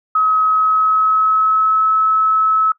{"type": "tone with pitch glide", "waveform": "sine", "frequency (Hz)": [1276, 1296.1], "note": ["D#6", "E6"], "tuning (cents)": [43, -30], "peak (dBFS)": -11, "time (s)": [0.15, 2.72], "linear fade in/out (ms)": 5, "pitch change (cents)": 27, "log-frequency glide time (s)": [0.47, 1.9], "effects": ["noise-tail reverb RT60 0.1 s tail -17 dB re dry"]}